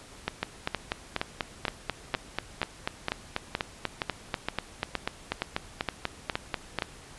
two click trains, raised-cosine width 0.3 ms, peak -11 / -11 dBFS, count 15 / 27, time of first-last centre 0.28-6.822 / 0.43-6.787 s, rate 2.14 / 4.09 Hz, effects pink hiss -49 dBFS RMS until 7.18 s + resampled to 24000 Hz

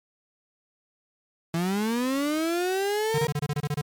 35% pulse linear sweep, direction up, 162.6 to 473.8 Hz, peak -22 dBFS, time 1.54-3.27 s, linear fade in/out 2 ms
square tone bursts, 146.83 Hz, D3, in tune, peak -25 dBFS, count 10, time 3.14-3.814 s, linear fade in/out 5 ms, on 44 ms, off 26 ms
effects MP3 96 kbps

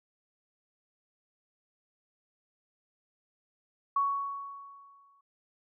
sine tone with exponential decay, 1116 Hz, C#6, 11 cents sharp, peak -23 dBFS, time 3.96-5.21 s, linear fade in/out 5 ms, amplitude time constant 270 ms, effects none

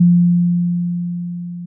sine tone with level ramp, 174.61 Hz, F3, in tune, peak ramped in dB -6 to -26 dBFS, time 0-1.66 s, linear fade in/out 10 ms, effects none

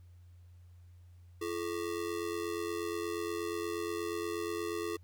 square ring-modulated tone, 384.4 Hz, G4, 34 cents flat, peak -32 dBFS, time 1.41-4.97 s, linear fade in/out 10 ms, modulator 44.2 Hz, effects added 88 Hz sine -53 dBFS peak until 5.03 s + pink hiss -75 dBFS RMS until 5.03 s

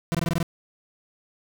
40% pulse tone bursts, 167.8 Hz, E3, 31 cents sharp, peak -21 dBFS, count 7, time 0.12-0.428 s, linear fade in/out 0 ms, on 26 ms, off 21 ms, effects none

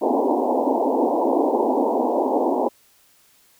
pink band-pass noise, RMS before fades -20 dBFS, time 0.01-2.69 s, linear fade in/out 20 ms, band 240 to 960 Hz, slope 96 dB/octave, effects white hiss -57 dBFS RMS until 3.59 s

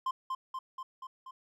triangle tone with echo, 1046.5 Hz, C6, in tune, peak -27 dBFS, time 0.06-0.11 s, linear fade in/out 5 ms, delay 240 ms, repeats 5, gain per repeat -3 dB, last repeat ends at 1.31 s, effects none

